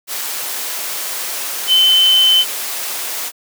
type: tone in noise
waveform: sine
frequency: 3059 Hz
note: G7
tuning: 43 cents flat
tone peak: -8 dBFS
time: 1.67-2.45 s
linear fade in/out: 50 ms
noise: white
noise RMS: -23 dBFS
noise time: 0.07-3.32 s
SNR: +12 dB
effects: high-pass 400 Hz 12 dB/octave